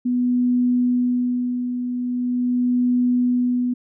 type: tone with tremolo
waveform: sine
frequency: 246.9 Hz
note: B3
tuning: in tune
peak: -15 dBFS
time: 0.05-3.74 s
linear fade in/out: 10 ms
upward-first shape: sine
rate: 0.42 Hz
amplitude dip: 55%
effects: none